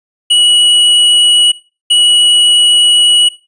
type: tone bursts at uneven times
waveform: square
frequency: 2927 Hz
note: F#7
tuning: 19 cents flat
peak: -6 dBFS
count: 2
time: 0.3-1.52 / 1.9-3.29 s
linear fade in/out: 10 ms
effects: noise-tail reverb RT60 0.3 s tail -17 dB re dry + resampled to 22050 Hz